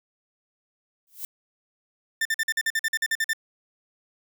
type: noise with exponential growth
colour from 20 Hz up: violet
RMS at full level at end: -30 dBFS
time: 1.07-1.25 s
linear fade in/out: 1 ms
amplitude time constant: 39 ms
type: tone bursts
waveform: 40% pulse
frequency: 1789 Hz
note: A6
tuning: 28 cents sharp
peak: -21 dBFS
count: 13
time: 2.21-3.333 s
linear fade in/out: 5 ms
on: 43 ms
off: 47 ms
effects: none